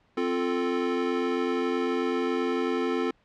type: chord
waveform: square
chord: F major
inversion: second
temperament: equal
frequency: 261.6 / 349.2 / 440 Hz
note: C4 / F4 / A4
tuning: 0 / 0 / 0 cents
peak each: -30 dBFS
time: 0.17-3.11 s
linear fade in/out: 5 ms
effects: pink hiss -65 dBFS RMS until 3.24 s + low-pass 3000 Hz 12 dB/octave